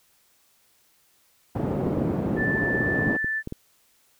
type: band-pass noise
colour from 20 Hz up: pink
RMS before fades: -26 dBFS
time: 1.55-3.17 s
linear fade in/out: 5 ms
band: 150 to 450 Hz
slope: 12 dB/octave
type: clicks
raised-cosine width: 3 ms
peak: -19 dBFS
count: 8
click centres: 1.866 / 1.976 / 2.41 / 2.641 / 3.08 / 3.245 / 3.474 / 3.524 s
type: tone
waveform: sine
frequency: 1760 Hz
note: A6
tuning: in tune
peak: -24 dBFS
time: 2.36-3.43 s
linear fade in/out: 50 ms
effects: white hiss -63 dBFS RMS until 4.19 s

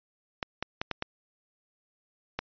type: clicks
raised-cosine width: 0.3 ms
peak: -14 dBFS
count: 6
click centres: 0.428 / 0.626 / 0.815 / 0.913 / 1.024 / 2.39 s
effects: resampled to 11025 Hz

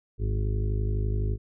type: harmonic tone with a mistuned harmonic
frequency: 51.91 Hz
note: G#1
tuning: in tune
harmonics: 1 / 2 / 3 / 4 / 5 / 6 / 7 / 8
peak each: -26 / -28 / -43 / -41 / -46 / -48 / -40 / -40 dBFS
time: 0.18-1.38 s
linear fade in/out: 50 ms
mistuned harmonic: 3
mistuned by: -38 cents
effects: none

